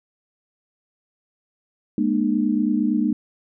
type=tone cluster; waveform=sine; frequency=209.4 / 238.1 / 302.1 Hz; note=G#3 / A#3 / D4; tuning=+15 / +37 / +49 cents; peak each=-22 dBFS; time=1.98-3.13 s; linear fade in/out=2 ms; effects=none